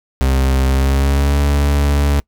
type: tone with pitch glide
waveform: 40% pulse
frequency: 66.3 to 71.47 Hz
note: C2 to D2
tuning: +23 to -47 cents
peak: -11 dBFS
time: 0.21-2.2 s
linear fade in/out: 0 ms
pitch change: +130 cents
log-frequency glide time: 0.66-1.42 s
effects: noise-tail reverb RT60 0.1 s tail -25 dB re dry